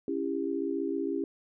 sine chord, C# diminished, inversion none, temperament just, 277.2 / 332.6 / 399.1 Hz, C#4 / E4 / G4, 0 / +16 / +31 cents, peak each -33 dBFS, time 0.08-1.24 s, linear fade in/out 2 ms, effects none

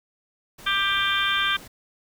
pink noise, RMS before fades -44 dBFS, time 0.58-1.68 s, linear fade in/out 10 ms
harmonic tone, 394.9 Hz, G4, 13 cents sharp, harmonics 3 / 4 / 5 / 6 / 7 / 8 / 9, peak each -27 / -25 / -35 / -29 / -37 / -27 / -28 dBFS, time 0.66-1.57 s, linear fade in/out 10 ms
effects none

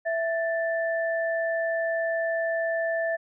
sine tone pair together, 660.8 / 1764 Hz, E5 / A6, +4 / +4 cents, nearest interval octave + perfect fourth, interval 1700 cents, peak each -25 / -30 dBFS, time 0.05-3.17 s, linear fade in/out 20 ms, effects none

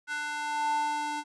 square tone with high-pass filter sweep, 296.9 Hz, D4, 19 cents sharp, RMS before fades -31 dBFS, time 0.07-1.24 s, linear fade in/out 50 ms, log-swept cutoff 1400 to 610 Hz, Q 4.5, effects resampled to 22050 Hz

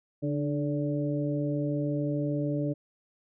harmonic tone with a mistuned harmonic, 144.5 Hz, D3, 28 cents flat, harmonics 1 / 2 / 3 / 4, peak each -30 / -30 / -38 / -35 dBFS, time 0.22-2.74 s, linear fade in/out 20 ms, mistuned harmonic 2, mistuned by +40 cents, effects none

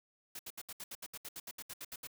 white noise bursts, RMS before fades -45 dBFS, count 16, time 0.35-2.072 s, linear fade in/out 5 ms, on 42 ms, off 70 ms, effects none

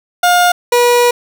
30% pulse tone pair in turn, 711 / 484 Hz, F5 / B4, +31 / -35 cents, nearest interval perfect fifth, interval 666 cents, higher first, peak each -5 dBFS, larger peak neither, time 0.23-0.52 / 0.72-1.11 s, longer second, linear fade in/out 5 ms, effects none

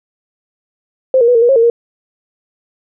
sine tone with pitch steps, 522 / 468.4 / 491 / 458.3 / 478.9 / 541 / 458.3 / 469.4 Hz, C5 / A#4 / B4 / A#4 / A#4 / C#5 / A#4 / A#4, -4 / +8 / -10 / -29 / +47 / -42 / -29 / +12 cents, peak -6 dBFS, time 1.14-1.7 s, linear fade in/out 2 ms, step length 70 ms, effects none

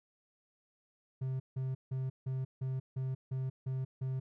triangle tone bursts, 131 Hz, C3, 2 cents sharp, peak -31 dBFS, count 9, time 1.21-4.2 s, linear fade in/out 10 ms, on 190 ms, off 160 ms, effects none

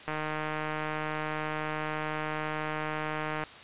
click train, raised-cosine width 0.5 ms, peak -18 dBFS, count 518, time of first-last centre 0.08-3.437 s, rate 154 Hz, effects white hiss -47 dBFS RMS until 3.63 s + resampled to 8000 Hz

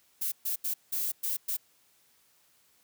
violet noise bursts at uneven times, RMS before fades -31 dBFS, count 6, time 0.21-0.32 / 0.45-0.56 / 0.64-0.74 / 0.92-1.12 / 1.23-1.37 / 1.48-1.57 s, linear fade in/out 10 ms, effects white hiss -66 dBFS RMS until 2.83 s + high-pass 60 Hz 12 dB/octave

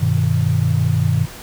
sine chord, G augmented, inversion none, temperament equal, 98 / 123.47 / 155.56 Hz, G2 / B2 / D#3, 0 / 0 / 0 cents, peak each -18 dBFS, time 0-1.26 s, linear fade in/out 20 ms, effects pink hiss -36 dBFS RMS until 1.42 s

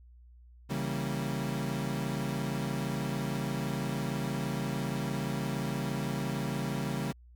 35% pulse chord, C# diminished seventh, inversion none, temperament equal, 138.59 / 164.81 / 196 / 233.1 Hz, C#3 / E3 / G3 / Bb3, 0 / 0 / 0 / 0 cents, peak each -33 / -37 / -35 / -37 dBFS, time 0.69-7.13 s, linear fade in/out 20 ms, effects added 60 Hz sine -52 dBFS peak until 7.35 s

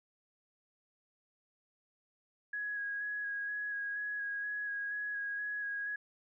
sine tone with vibrato, 1661.2 Hz, G#6, in tune, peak -35 dBFS, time 2.53-5.96 s, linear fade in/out 5 ms, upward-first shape square, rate 2.1 Hz, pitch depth 14 cents each way, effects none

